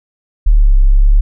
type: exponential two-way sweep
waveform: sine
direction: down then up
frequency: 38.89 to 33.21 to 36.2 Hz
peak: -4 dBFS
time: 0.46-1.21 s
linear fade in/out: 10 ms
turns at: 0.77 s
effects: none